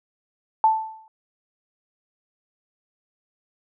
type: tone with exponential decay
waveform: sine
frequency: 880 Hz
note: A5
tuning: in tune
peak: -11 dBFS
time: 0.64-1.08 s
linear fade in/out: 1 ms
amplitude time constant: 94 ms
effects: none